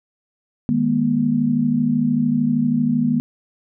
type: chord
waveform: sine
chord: G# minor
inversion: second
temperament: equal with one note detuned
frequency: 155.56 / 207.7 / 240.7 Hz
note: D#3 / G#3 / B3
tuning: 0 / 0 / -44 cents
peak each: -23 / -22 / -17 dBFS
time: 0.69-3.2 s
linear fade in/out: 0 ms
effects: none